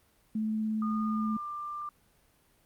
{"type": "tone with vibrato", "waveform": "sine", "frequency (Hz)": 217.4, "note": "A3", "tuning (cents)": -21, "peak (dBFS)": -28, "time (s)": [0.35, 1.37], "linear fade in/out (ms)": 5, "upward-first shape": "triangle", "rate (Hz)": 17, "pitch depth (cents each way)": 10}
{"type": "tone with pitch glide", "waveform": "sine", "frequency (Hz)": [1222, 1187.9], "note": ["D#6", "D6"], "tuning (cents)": [-32, 19], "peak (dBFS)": -35, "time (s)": [0.82, 1.89], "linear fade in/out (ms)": 2, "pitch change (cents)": -49, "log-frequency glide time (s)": [1.05, 1.46]}
{"effects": ["pink hiss -66 dBFS RMS until 2.65 s", "Opus 32 kbps"]}